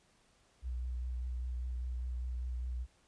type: tone with vibrato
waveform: sine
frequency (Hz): 61.74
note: B1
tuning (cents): 0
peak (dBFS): -35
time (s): 0.62-2.87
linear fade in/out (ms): 50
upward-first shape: sine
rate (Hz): 5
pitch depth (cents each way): 23
effects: pink hiss -69 dBFS RMS until 3.07 s + resampled to 22050 Hz